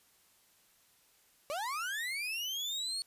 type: linear sweep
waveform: 35% pulse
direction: up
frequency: 554.4 to 4400 Hz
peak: -33 dBFS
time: 1.5-3.02 s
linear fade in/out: 0 ms
effects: white hiss -67 dBFS RMS until 3.06 s + resampled to 32000 Hz